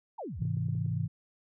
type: exponential sweep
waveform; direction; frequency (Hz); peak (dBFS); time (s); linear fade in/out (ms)
sine; down; 987.8 to 51.91; -36; 0.18-0.41; 10
type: chord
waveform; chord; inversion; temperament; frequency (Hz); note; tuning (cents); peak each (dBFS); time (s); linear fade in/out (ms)
sine; Ab augmented; none; just; 103.83 / 129.78 / 162.23; Ab2 / C3 / E3; 0 / -14 / -27; -33; 0.39-1.08; 20
type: clicks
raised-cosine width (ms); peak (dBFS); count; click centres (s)
3; -38; 6; 0.422 / 0.453 / 0.57 / 0.686 / 0.752 / 0.862
effects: none